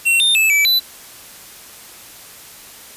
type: tone with pitch steps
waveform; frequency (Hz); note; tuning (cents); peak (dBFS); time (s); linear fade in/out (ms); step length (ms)
square; 2724 / 3627 / 2614 / 2306 / 3989; F7 / A#7 / E7 / D7 / B7; -44 / -48 / -15 / -32 / +17; -12; 0.05-0.8; 20; 150
effects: white hiss -39 dBFS RMS until 2.96 s + resampled to 32000 Hz